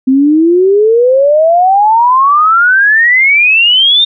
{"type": "exponential sweep", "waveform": "sine", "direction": "up", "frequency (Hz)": [257, 3677], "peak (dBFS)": -4, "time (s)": [0.07, 4.05], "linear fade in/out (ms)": 10, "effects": []}